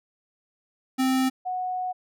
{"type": "tone pair in turn", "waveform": ["square", "sine"], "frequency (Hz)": [261.1, 735.5], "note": ["C4", "F#5"], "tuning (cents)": [-3, -11], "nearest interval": "octave + tritone", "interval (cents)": 1792, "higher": "second", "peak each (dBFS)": [-21, -26], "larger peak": "first", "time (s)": [[0.98, 1.3], [1.45, 1.93]], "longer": "second", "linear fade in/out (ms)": 20, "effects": []}